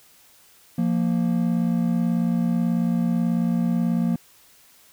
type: tone pair together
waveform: triangle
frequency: 174.2 / 232.5 Hz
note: F3 / A#3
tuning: -4 / -4 cents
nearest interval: perfect fourth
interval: 500 cents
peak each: -20 dBFS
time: 0.78-4.16 s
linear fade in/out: 5 ms
effects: white hiss -54 dBFS RMS until 4.92 s